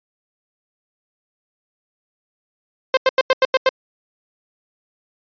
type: tone bursts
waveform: sawtooth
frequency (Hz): 523.3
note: C5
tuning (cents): 0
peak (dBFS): -7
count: 7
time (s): 2.94-3.691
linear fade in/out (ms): 2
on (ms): 31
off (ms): 89
effects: resampled to 11025 Hz